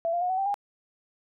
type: tone with pitch steps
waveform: sine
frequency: 669 / 695 / 722 / 750.1 / 779.2 / 809.5 Hz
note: E5 / F5 / F#5 / F#5 / G5 / G#5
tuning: +25 / -9 / -43 / +23 / -11 / -45 cents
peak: -24 dBFS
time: 0.05-0.542 s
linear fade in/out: 0 ms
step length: 82 ms
effects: none